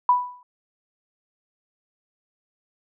sine tone with exponential decay, 987.8 Hz, B5, in tune, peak -11 dBFS, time 0.09-0.43 s, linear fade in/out 2 ms, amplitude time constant 72 ms, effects none

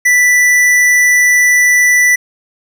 sine tone with tanh clipping, 1975.5 Hz, B6, in tune, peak -8 dBFS, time 0.05-2.16 s, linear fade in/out 10 ms, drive 16 dB, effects none

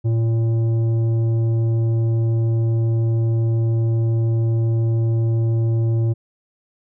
sine tone with tanh clipping, 114.1 Hz, A#2, 37 cents flat, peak -17 dBFS, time 0.04-6.14 s, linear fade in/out 20 ms, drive 9 dB, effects none

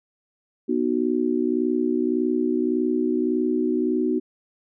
sine chord, B major, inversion none, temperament just, 246.9 / 308.7 / 370.4 Hz, B3 / D#4 / F#4, 0 / -14 / +2 cents, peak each -24 dBFS, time 0.68-4.2 s, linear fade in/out 20 ms, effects none

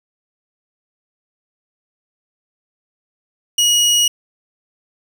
25% pulse tone, 2900 Hz, F#7, 35 cents flat, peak -8 dBFS, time 3.58-4.08 s, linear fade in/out 5 ms, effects none

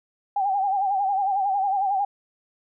sine tone with vibrato, 787 Hz, G5, 7 cents sharp, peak -20 dBFS, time 0.36-2.05 s, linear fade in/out 5 ms, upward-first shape sine, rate 11 Hz, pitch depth 76 cents each way, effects none

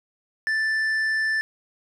sine tone with tanh clipping, 1763 Hz, A6, 3 cents sharp, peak -22 dBFS, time 0.47-1.41 s, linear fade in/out 0 ms, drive 6 dB, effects none

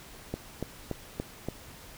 click train, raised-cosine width 2 ms, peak -18 dBFS, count 5, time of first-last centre 0.34-1.486 s, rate 3.49 Hz, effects pink hiss -49 dBFS RMS until 1.97 s

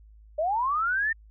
sine linear sweep, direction up, 583 to 1836 Hz, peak -23 dBFS, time 0.38-1.13 s, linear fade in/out 10 ms, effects added 53 Hz sine -49 dBFS peak until 1.3 s

